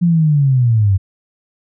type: linear sweep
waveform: sine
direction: down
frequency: 176.6 to 92.5 Hz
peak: -9 dBFS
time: 0.01-0.98 s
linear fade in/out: 20 ms
effects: none